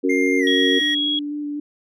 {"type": "harmonic tone", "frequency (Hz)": 92.5, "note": "F#2", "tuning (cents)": 0, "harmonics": [3, 4, 5], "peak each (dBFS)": [-19, -21, -23], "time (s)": [0.03, 0.8], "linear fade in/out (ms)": 20}
{"type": "tone with pitch glide", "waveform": "triangle", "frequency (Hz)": [2113, 1893.4], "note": ["C7", "A#6"], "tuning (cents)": [16, 26], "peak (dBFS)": -20, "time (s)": [0.09, 0.95], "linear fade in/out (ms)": 10, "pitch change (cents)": -190, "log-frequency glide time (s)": [0.39, 0.45]}
{"type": "tone", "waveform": "sine", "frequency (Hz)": 3318, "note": "G#7", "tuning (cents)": -2, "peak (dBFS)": -19, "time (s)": [0.47, 1.19], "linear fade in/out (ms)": 2}
{"type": "tone with vibrato", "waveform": "sine", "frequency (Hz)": 293.7, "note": "D4", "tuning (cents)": 0, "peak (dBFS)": -24, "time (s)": [0.81, 1.6], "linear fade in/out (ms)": 5, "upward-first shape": "square", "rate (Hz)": 4, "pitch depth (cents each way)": 10}
{"effects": []}